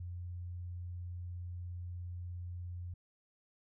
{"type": "tone", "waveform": "sine", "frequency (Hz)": 88.3, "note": "F2", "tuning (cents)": 20, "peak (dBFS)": -40, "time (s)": [0, 2.94], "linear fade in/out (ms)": 5, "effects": []}